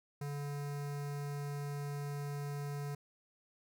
square tone with notch filter, 143.7 Hz, D3, 37 cents flat, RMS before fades -40 dBFS, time 0.21-2.95 s, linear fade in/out 5 ms, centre 3200 Hz, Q 1.6, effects none

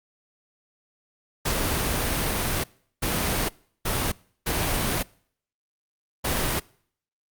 pink noise bursts at uneven times, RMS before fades -25 dBFS, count 5, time 1.45-2.64 / 3.02-3.49 / 3.85-4.12 / 4.46-5.03 / 6.24-6.6 s, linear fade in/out 10 ms, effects noise-tail reverb RT60 0.6 s tail -24 dB re dry + Opus 48 kbps

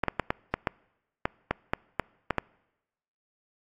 clicks, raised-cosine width 0.5 ms, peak -9 dBFS, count 12, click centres 0.037 / 0.083 / 0.197 / 0.305 / 0.54 / 0.672 / 1.255 / 1.51 / 1.735 / 1.997 / 2.307 / 2.383 s, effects noise-tail reverb RT60 1.0 s tail -26 dB re dry + AAC 48 kbps

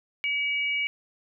sine tone pair together, 2280 / 2873 Hz, C#7 / F7, +48 / +48 cents, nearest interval major third, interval 400 cents, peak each -25 / -32 dBFS, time 0.24-0.87 s, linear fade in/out 0 ms, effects none

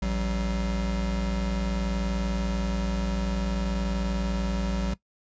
square tone pair together, 56.49 / 190 Hz, A1 / F#3, +46 / +46 cents, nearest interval octave + major sixth, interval 2100 cents, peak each -28 / -30 dBFS, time 0.02-4.94 s, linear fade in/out 5 ms, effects noise-tail reverb RT60 0.1 s tail -18 dB re dry + resampled to 16000 Hz

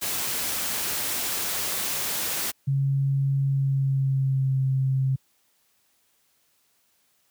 white noise, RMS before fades -28 dBFS, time 0.01-2.52 s, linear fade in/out 20 ms
sine tone with pitch glide, 137.4 to 133.03 Hz, C#3 to C3, -15 to +29 cents, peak -20 dBFS, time 2.67-5.16 s, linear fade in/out 10 ms, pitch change -56 cents, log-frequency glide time 3.46-4.6 s
effects white hiss -67 dBFS RMS until 7.3 s + high-pass 60 Hz 12 dB/octave

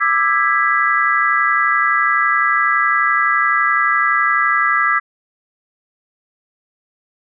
sine chord, E dominant seventh, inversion third, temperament just, 1186.7 / 1318.5 / 1648.1 / 1977.8 Hz, D6 / E6 / G#6 / B6, +18 / 0 / -14 / +2 cents, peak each -18 dBFS, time 0-5 s, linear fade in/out 20 ms, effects none

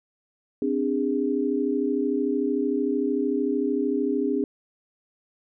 sine tone cluster, 260.5 / 293.8 / 407.2 Hz, C4 / D4 / G#4, -7 / +1 / -34 cents, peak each -26 dBFS, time 0.62-4.44 s, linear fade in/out 2 ms, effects none

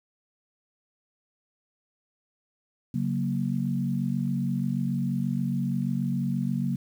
sine chord, F# major, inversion second, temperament equal, 138.59 / 185 / 233.1 Hz, C#3 / F#3 / A#3, 0 / 0 / 0 cents, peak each -29 dBFS, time 2.94-6.76 s, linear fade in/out 5 ms, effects 9-bit

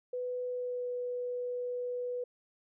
sine tone with pitch glide, 497.2 to 492.6 Hz, B4 to B4, +12 to -5 cents, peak -33 dBFS, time 0.13-2.24 s, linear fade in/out 5 ms, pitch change -17 cents, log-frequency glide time 0.47-0.89 s, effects none

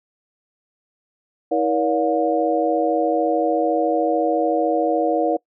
sine tone cluster, 320.9 / 477.3 / 571 / 715 Hz, E4 / A#4 / D5 / F5, -46 / +41 / -49 / +41 cents, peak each -22 dBFS, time 1.51-5.37 s, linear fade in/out 10 ms, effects noise-tail reverb RT60 0.1 s tail -23 dB re dry

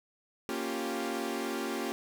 sawtooth chord, G half-diminished seventh, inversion first, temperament equal, 233.1 / 277.2 / 349.2 / 392 Hz, Bb3 / Db4 / F4 / G4, 0 / 0 / 0 / 0 cents, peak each -34 dBFS, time 0.49-1.92 s, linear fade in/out 0 ms, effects none

